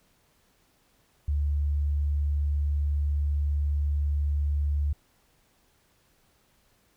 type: tone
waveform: sine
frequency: 72.7 Hz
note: D2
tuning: 17 cents flat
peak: -23 dBFS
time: 1.28-4.93 s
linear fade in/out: 5 ms
effects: pink hiss -66 dBFS RMS until 6.96 s